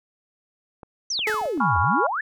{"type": "clicks", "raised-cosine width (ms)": 1, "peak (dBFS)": -26, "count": 9, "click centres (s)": [0.832, 1.192, 1.298, 1.343, 1.414, 1.456, 1.576, 1.761, 1.843]}
{"type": "exponential two-way sweep", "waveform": "sine", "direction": "down then up", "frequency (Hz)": [6310, 76.3, 1835], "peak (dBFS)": -23, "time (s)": [1.1, 2.21], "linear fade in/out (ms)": 5, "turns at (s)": 1.79}
{"type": "tone with exponential decay", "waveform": "sawtooth", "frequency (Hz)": 430, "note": "A4", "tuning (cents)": -40, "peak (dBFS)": -18, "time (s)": [1.27, 1.78], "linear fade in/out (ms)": 2, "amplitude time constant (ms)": 110}
{"type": "chord", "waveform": "sine", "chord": "C# dominant seventh", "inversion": "second", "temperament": "equal", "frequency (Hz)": [830.6, 987.8, 1108.7, 1396.9], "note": ["G#5", "B5", "C#6", "E#6"], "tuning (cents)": [0, 0, 0, 0], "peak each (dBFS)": -24, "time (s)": [1.6, 2.07], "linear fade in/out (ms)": 5}
{"effects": []}